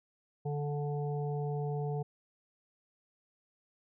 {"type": "harmonic tone", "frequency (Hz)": 145.9, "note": "D3", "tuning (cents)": -11, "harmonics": [1, 3, 5, 6], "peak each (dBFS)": [-33, -38, -43, -51], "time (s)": [0.45, 2.03], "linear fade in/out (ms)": 10, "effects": []}